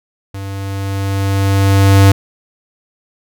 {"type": "tone with level ramp", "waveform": "square", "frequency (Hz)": 98, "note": "G2", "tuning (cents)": 0, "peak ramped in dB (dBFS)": [-24, -4], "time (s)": [0.34, 2.12], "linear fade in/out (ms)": 5, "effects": []}